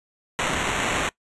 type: noise with sample-and-hold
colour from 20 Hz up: white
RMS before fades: -25 dBFS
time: 0.39-1.09 s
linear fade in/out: 0 ms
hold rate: 4900 Hz
effects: noise-tail reverb RT60 0.1 s tail -21 dB re dry + resampled to 24000 Hz